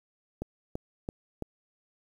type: click train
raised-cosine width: 2 ms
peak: -20 dBFS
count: 4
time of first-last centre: 0.42-1.423 s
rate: 2.99 Hz
effects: 9-bit